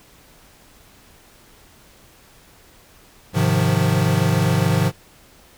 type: chord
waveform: square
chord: F minor seventh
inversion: first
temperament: equal with one note detuned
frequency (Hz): 103.83 / 130.81 / 155.56 / 175.63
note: Ab2 / C3 / Eb3 / F3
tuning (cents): 0 / 0 / 0 / +10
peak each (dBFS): -22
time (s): 3.33-4.92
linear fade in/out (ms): 50
effects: pink hiss -50 dBFS RMS until 5.57 s